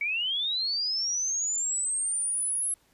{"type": "linear sweep", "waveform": "sine", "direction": "up", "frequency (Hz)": [2223, 10920], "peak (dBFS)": -26, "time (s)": [0.01, 2.74], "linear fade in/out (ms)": 2, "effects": ["pink hiss -65 dBFS RMS until 2.93 s", "resampled to 32000 Hz"]}